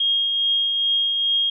sine tone with tremolo, 3250 Hz, G#7, 38 cents flat, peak -16 dBFS, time 0-1.5 s, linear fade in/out 5 ms, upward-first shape triangle, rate 2.4 Hz, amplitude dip 35%, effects none

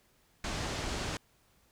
pink low-pass noise, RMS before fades -36 dBFS, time 0.44-1.17 s, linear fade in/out 2 ms, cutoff 7500 Hz, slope 24 dB/octave, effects pink hiss -68 dBFS RMS until 1.71 s

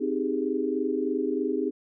sine chord, Ab major seventh, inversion first, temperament equal, 261.6 / 311.1 / 392 / 415.3 Hz, C4 / Eb4 / G4 / Ab4, 0 / 0 / 0 / 0 cents, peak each -30 dBFS, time 0-1.71 s, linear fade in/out 20 ms, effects none

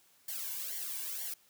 blue noise with flanger, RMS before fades -39 dBFS, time 0.28-1.34 s, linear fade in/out 5 ms, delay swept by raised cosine 0.78 to 1.6 ms, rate 2.1 Hz, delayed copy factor -0.85, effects white hiss -66 dBFS RMS until 1.49 s + high-pass 100 Hz 12 dB/octave

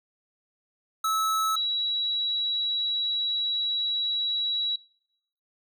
square / sine tone pair in turn, 1300 / 3896 Hz, E6 / B7, -24 / -24 cents, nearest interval octave + perfect fifth, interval 1900 cents, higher second, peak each -24 dBFS, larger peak neither, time 1.04-1.56 / 1.56-4.76 s, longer second, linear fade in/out 5 ms, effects noise-tail reverb RT60 0.8 s tail -26 dB re dry

